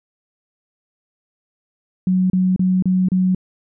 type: tone bursts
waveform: sine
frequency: 185 Hz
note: F#3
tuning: in tune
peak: -13 dBFS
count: 5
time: 2.07-3.348 s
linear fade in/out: 2 ms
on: 230 ms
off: 32 ms
effects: none